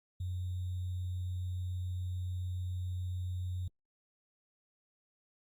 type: tone with sample-and-hold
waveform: sine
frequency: 90.7 Hz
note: F#2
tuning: 34 cents flat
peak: -34 dBFS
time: 0.2-3.68 s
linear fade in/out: 5 ms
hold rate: 3675 Hz
effects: Opus 48 kbps